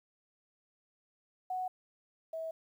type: tone pair in turn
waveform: sine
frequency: 740 / 647.6 Hz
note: F#5 / E5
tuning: 0 / -31 cents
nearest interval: major second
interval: 231 cents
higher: first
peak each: -33 / -36 dBFS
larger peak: first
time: 1.5-1.68 / 2.33-2.51 s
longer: neither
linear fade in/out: 5 ms
effects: 11-bit